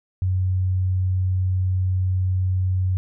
sine tone, 92.8 Hz, F#2, 6 cents sharp, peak -18 dBFS, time 0.22-2.97 s, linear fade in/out 0 ms, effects none

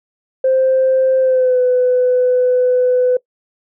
sine tone with pitch glide, 523.3 to 501.1 Hz, C5 to B4, 0 to +25 cents, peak -9 dBFS, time 0.44-3.17 s, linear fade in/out 5 ms, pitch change -75 cents, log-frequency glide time 1.2-1.6 s, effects noise-tail reverb RT60 0.1 s tail -22 dB re dry + tanh soft clip ceiling -6 dBFS

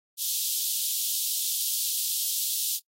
white high-pass noise, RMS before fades -28 dBFS, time 0.17-2.8 s, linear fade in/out 50 ms, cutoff 3100 Hz, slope 48 dB/octave, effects noise-tail reverb RT60 0.1 s tail -24 dB re dry + AAC 48 kbps

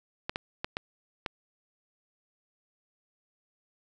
clicks, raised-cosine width 0.3 ms, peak -15 dBFS, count 5, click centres 0.295 / 0.359 / 0.645 / 0.769 / 1.262 s, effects none

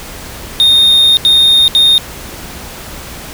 triangle tone bursts at uneven times, 3681 Hz, A#7, 23 cents flat, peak -3 dBFS, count 3, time 0.6-1.17 / 1.25-1.68 / 1.75-1.98 s, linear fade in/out 0 ms, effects added 66 Hz sine -38 dBFS peak until 3.33 s + pink hiss -28 dBFS RMS until 3.33 s

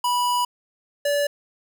square tone pair in turn, 980 / 576.7 Hz, B5 / D5, -14 / -32 cents, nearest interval major sixth, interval 918 cents, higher first, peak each -20 dBFS, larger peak neither, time 0.04-0.45 / 1.05-1.27 s, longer first, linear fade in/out 5 ms, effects none

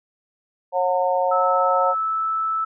harmonic tone, 181.5 Hz, F#3, 33 cents flat, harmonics 3 / 4 / 5, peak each -21 / -22 / -23 dBFS, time 0.72-1.95 s, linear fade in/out 50 ms
sine tone with pitch glide, 1304 to 1313.1 Hz, E6 to E6, -19 to -7 cents, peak -20 dBFS, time 1.31-2.65 s, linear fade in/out 10 ms, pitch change +12 cents, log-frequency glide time 1.73-2.25 s
effects none

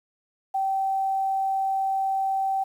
sine tone, 774 Hz, G5, 22 cents flat, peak -22 dBFS, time 0.54-2.64 s, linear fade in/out 10 ms, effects 9-bit

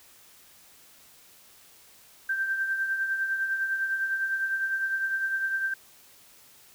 sine tone with tremolo, 1568 Hz, G6, in tune, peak -23 dBFS, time 2.29-5.74 s, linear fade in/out 5 ms, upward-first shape triangle, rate 9.9 Hz, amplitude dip 55%, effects white hiss -55 dBFS RMS until 6.74 s

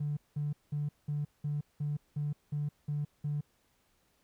triangle tone bursts, 147 Hz, D3, 2 cents sharp, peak -27 dBFS, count 10, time 0-3.41 s, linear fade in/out 10 ms, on 170 ms, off 190 ms, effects tanh soft clip ceiling -28 dBFS + pink hiss -72 dBFS RMS until 4.23 s

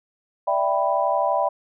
sine chord, E minor seventh, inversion third, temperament equal, 587.3 / 659.3 / 784 / 987.8 Hz, D5 / E5 / G5 / B5, 0 / 0 / 0 / 0 cents, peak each -24 dBFS, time 0.47-1.49 s, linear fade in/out 10 ms, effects none

